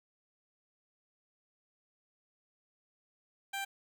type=tone; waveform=15% pulse; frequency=788 Hz; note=G5; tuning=9 cents sharp; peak=-29 dBFS; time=3.53-3.65 s; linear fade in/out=10 ms; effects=none